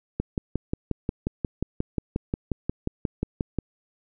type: click train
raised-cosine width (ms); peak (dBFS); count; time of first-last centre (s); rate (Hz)
3; -12; 20; 0.2-3.587; 5.61
effects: none